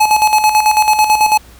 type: tone with tremolo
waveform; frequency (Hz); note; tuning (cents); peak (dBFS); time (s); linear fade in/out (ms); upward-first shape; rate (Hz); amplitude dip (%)
square; 855; A5; -50; -7; 0-1.38; 10; square; 9.1; 60
effects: added 60 Hz sine -41 dBFS peak until 1.59 s + pink hiss -43 dBFS RMS until 1.59 s